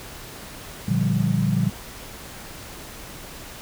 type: chord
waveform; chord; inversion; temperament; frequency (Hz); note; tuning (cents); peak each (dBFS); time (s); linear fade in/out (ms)
sine; G minor seventh; first; equal; 116.54 / 146.83 / 174.61 / 196; Bb2 / D3 / F3 / G3; 0 / 0 / 0 / 0; -24; 0.88-1.7; 5
effects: pink hiss -39 dBFS RMS until 3.61 s